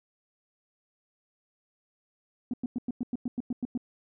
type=tone bursts; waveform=sine; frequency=245.4 Hz; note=B3; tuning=11 cents flat; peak=-26 dBFS; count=11; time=2.51-3.776 s; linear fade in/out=2 ms; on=26 ms; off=98 ms; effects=tanh soft clip ceiling -24 dBFS